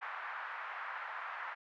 white band-pass noise, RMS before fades -43 dBFS, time 0.01-1.55 s, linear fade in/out 20 ms, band 860 to 1700 Hz, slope 24 dB/octave, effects none

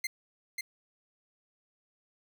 sawtooth tone with echo, 2093 Hz, C7, in tune, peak -27 dBFS, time 0.04-0.07 s, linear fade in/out 5 ms, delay 540 ms, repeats 1, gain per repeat -3 dB, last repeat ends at 0.61 s, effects 10-bit

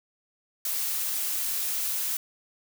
blue noise, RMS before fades -29 dBFS, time 0.65-2.17 s, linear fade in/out 2 ms, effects none

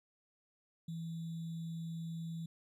sine tone with sample-and-hold, 164.81 Hz, E3, in tune, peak -39 dBFS, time 0.88-2.46 s, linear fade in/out 5 ms, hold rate 3675 Hz, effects resampled to 32000 Hz

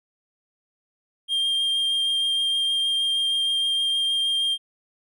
triangle tone with vibrato, 3200 Hz, G7, 35 cents sharp, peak -19 dBFS, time 1.28-4.58 s, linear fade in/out 50 ms, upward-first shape triangle, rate 6.4 Hz, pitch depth 11 cents each way, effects none

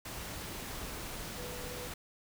sine tone in noise, 493.9 Hz, B4, in tune, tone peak -46 dBFS, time 1.37-1.88 s, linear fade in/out 5 ms, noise pink, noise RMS -42 dBFS, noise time 0.05-1.94 s, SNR -7 dB, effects none

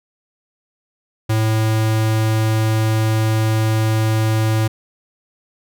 square tone, 110 Hz, A2, in tune, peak -15 dBFS, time 1.29-4.68 s, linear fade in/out 10 ms, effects none

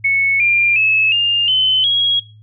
sine tone with pitch steps, 2206 / 2392 / 2593 / 2812 / 3048 / 3305 Hz, C#7 / D7 / E7 / F7 / G7 / G#7, -9 / +31 / -29 / +11 / -49 / -9 cents, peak -11 dBFS, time 0.04-2.2 s, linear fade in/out 10 ms, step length 360 ms, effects noise-tail reverb RT60 0.3 s tail -19 dB re dry + added 107 Hz sine -40 dBFS peak until 2.42 s

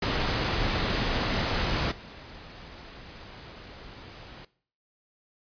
pink noise with level steps, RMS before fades -27 / -45 dBFS, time 0.02-4.45 s, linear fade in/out 5 ms, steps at 1.91 s, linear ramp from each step 10 ms, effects noise-tail reverb RT60 0.5 s tail -19 dB re dry + resampled to 11025 Hz

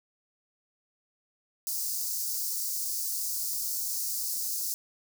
white high-pass noise, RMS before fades -32 dBFS, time 1.67-4.74 s, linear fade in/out 0 ms, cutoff 4700 Hz, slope 48 dB/octave, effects none

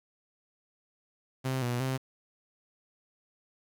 sawtooth tone with pitch steps, 131.1 / 121.7 / 131.4 Hz, C3 / B2 / C3, +4 / -25 / +8 cents, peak -25 dBFS, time 1.44-1.98 s, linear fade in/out 20 ms, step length 180 ms, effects 9-bit

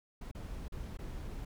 brown noise with dropouts, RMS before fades -42 dBFS, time 0.21-1.45 s, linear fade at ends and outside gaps 5 ms, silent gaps 0.314-0.348 / 0.682-0.721 / 0.972-0.988 s, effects none

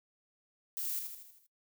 violet noise with echo, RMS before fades -37 dBFS, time 0.77-0.99 s, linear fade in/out 0 ms, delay 79 ms, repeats 6, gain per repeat -5 dB, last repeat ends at 1.464 s, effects noise-tail reverb RT60 0.1 s tail -20 dB re dry

